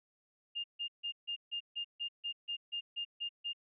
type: tone bursts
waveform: sine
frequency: 2817 Hz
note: F7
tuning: 14 cents sharp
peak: -35 dBFS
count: 13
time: 0.55-3.533 s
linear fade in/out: 20 ms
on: 91 ms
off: 150 ms
effects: none